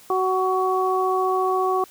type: harmonic tone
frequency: 373.8 Hz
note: F#4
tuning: 18 cents sharp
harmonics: 1 / 2 / 3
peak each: -22 / -24 / -23 dBFS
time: 0.1-1.84 s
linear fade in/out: 2 ms
effects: white hiss -49 dBFS RMS until 1.9 s